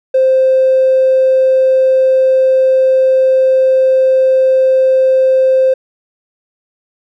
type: tone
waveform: triangle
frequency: 523.3 Hz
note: C5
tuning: in tune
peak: -3 dBFS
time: 0.14-5.74 s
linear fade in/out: 10 ms
effects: tanh soft clip ceiling -4 dBFS